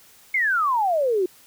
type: exponential sweep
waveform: sine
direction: down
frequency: 2200 to 350.5 Hz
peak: -18 dBFS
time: 0.34-1.26 s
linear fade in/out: 5 ms
effects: white hiss -52 dBFS RMS until 1.46 s